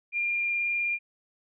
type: tone with vibrato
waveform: sine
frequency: 2401 Hz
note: D7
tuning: 38 cents sharp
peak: -25 dBFS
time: 0.12-0.99 s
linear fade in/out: 50 ms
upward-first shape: sine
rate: 19 Hz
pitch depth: 9 cents each way
effects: none